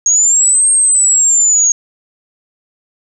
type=linear two-way sweep; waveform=sine; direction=up then down; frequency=6560 to 8550 to 6560 Hz; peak=-7 dBFS; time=0.06-1.72 s; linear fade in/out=2 ms; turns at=0.7 s; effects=8-bit